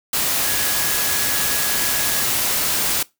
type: tone in noise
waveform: sine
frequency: 1674 Hz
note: G#6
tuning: 13 cents sharp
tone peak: -30 dBFS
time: 0.44-2.23 s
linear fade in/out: 5 ms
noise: white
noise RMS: -20 dBFS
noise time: 0.13-3.03 s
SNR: -13 dB
effects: noise-tail reverb RT60 0.2 s tail -21 dB re dry